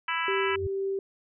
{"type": "harmonic tone", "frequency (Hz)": 330.5, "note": "E4", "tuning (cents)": 5, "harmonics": [3, 4, 5, 6, 7, 8, 9], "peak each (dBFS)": [-32, -33, -34, -35, -35, -36, -37], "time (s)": [0.08, 0.56], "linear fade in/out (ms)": 5}
{"type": "tone with tremolo", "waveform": "sine", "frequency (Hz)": 390, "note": "G4", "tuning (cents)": -9, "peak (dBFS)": -26, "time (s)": [0.28, 0.99], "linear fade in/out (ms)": 2, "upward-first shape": "triangle", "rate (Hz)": 2.1, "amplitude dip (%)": 25}
{"type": "tone with exponential growth", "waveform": "sine", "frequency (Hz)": 89.7, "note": "F2", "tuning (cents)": 47, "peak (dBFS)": -28, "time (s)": [0.44, 0.67], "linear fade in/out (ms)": 5, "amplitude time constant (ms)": 50}
{"effects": []}